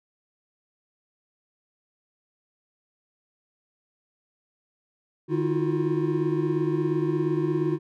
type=tone cluster; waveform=triangle; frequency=151.1 / 317 / 345.6 / 362.7 Hz; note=D3 / D#4 / F4 / F#4; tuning=+50 / +32 / -18 / -34 cents; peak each=-26 dBFS; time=5.28-7.79 s; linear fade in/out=50 ms; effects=none